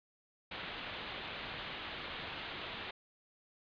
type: low-pass noise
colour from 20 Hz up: white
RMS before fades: -44 dBFS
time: 0.51-2.91 s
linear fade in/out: 5 ms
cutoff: 3800 Hz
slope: 48 dB/octave
effects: resampled to 11025 Hz